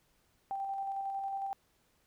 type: tone with tremolo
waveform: sine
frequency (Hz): 784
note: G5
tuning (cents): 0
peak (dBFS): -33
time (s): 0.51-1.53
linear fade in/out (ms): 0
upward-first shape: square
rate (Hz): 11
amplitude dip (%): 25
effects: pink hiss -72 dBFS RMS until 2.06 s